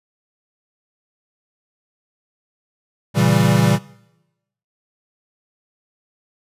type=chord; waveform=square; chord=A# diminished seventh; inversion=none; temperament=equal; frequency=116.54 / 138.59 / 164.81 / 196 Hz; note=A#2 / C#3 / E3 / G3; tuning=0 / 0 / 0 / 0 cents; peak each=-19 dBFS; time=3.14-3.79 s; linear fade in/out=50 ms; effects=noise-tail reverb RT60 0.9 s tail -21 dB re dry + resampled to 32000 Hz